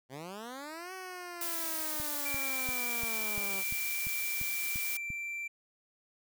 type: linear two-way sweep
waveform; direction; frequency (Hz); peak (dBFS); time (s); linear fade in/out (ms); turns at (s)
10% pulse; up then down; 123.4 to 377.9 to 188.2; -33; 0.09-3.64; 50; 0.93
type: noise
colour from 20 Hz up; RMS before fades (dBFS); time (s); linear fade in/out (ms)
blue; -36; 1.41-4.97; 2
type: click train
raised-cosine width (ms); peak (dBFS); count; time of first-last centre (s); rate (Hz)
5; -31; 10; 2-5.103; 2.9
type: tone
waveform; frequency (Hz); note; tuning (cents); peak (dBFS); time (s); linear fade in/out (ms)
triangle; 2349; D7; 0; -34; 2.25-5.48; 10
effects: none